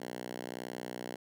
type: tone with high-pass filter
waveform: 5% pulse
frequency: 61.4 Hz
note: B1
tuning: 9 cents flat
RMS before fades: -42 dBFS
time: 0-1.16 s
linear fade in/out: 5 ms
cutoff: 210 Hz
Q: 0.99
effects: none